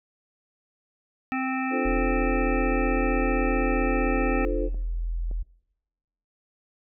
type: harmonic tone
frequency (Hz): 261.6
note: C4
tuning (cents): 0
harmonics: 1 / 3 / 5 / 7 / 9 / 10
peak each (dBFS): -27 / -32 / -34 / -35 / -37 / -37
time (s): 1.32-4.45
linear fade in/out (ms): 0
type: chord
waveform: sine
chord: D minor seventh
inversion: none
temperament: equal with one note detuned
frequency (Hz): 297.2 / 349.2 / 440 / 523.3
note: D4 / F4 / A4 / C5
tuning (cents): +21 / 0 / 0 / 0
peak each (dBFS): -31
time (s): 1.7-4.7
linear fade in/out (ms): 50
type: tone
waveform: sine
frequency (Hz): 42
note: E1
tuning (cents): +33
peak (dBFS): -25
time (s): 1.85-5.43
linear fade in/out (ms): 10
type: click train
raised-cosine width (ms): 2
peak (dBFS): -30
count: 5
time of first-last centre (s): 3.04-5.313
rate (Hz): 1.76
effects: noise-tail reverb RT60 1.0 s tail -24 dB re dry